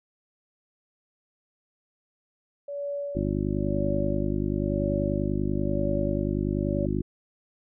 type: tone with tremolo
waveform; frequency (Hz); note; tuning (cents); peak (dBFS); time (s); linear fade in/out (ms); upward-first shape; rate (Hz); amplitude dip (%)
sine; 570; C#5; +48; -28; 2.68-6.86; 5; sine; 1; 90
type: harmonic tone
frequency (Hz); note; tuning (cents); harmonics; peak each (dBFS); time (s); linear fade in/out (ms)
50.3; G1; +45; 1 / 2 / 3 / 4 / 5 / 6 / 7; -32 / -32 / -32 / -32 / -32 / -32 / -32; 3.15-7.02; 5
effects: none